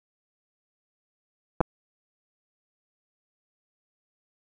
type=clicks; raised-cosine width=1 ms; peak=-7 dBFS; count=2; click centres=1.606 / 1.612 s; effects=none